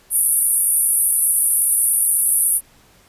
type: band-pass noise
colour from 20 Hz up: pink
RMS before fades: -17 dBFS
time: 0.1-2.61 s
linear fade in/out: 50 ms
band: 9300 to 12000 Hz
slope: 96 dB/octave
effects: pink hiss -52 dBFS RMS until 3.08 s + resampled to 32000 Hz